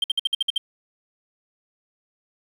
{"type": "tone bursts", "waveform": "sine", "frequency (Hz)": 3162, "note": "G7", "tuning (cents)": 14, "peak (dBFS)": -15, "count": 8, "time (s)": [0.02, 0.58], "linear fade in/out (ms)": 5, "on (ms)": 21, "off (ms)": 56, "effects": ["tanh soft clip ceiling -16 dBFS", "8-bit"]}